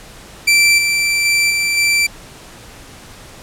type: tone with level steps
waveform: sawtooth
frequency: 2341 Hz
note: D7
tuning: 6 cents flat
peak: -5 / -10 / -8 / -11 / -8 dBFS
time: 0.47-2.07 s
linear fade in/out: 10 ms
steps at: 0.78 / 1.25 / 1.5 / 1.77 s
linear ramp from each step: 5 ms
effects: pink hiss -38 dBFS RMS until 3.42 s + low-pass 11000 Hz 12 dB/octave